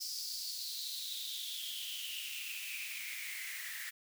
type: noise with high-pass filter sweep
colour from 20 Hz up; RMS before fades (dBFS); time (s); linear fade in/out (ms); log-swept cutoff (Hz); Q
white; -42; 0-3.91; 20; 5100 to 1800; 7.5
effects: none